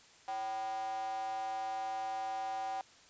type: tone with high-pass filter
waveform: square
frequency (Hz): 110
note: A2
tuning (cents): 0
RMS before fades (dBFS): -38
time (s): 0.28-2.81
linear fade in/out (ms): 0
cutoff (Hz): 770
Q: 8.6
effects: white hiss -60 dBFS RMS until 3.09 s + resampled to 16000 Hz